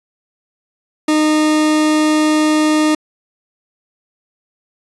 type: tone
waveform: 40% pulse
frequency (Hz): 307.1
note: D#4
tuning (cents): -23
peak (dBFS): -10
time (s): 1.08-2.95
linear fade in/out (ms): 5
effects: resampled to 24000 Hz